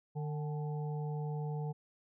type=harmonic tone with a mistuned harmonic; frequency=150 Hz; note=D3; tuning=37 cents sharp; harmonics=1 / 3 / 5 / 6; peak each=-35 / -45 / -49 / -51 dBFS; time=0.15-1.73 s; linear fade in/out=20 ms; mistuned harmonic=6; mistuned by=-75 cents; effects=none